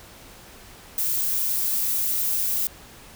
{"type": "noise", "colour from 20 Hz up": "violet", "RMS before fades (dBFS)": -24, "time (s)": [0.98, 2.67], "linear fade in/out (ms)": 0, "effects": ["pink hiss -46 dBFS RMS until 3.15 s"]}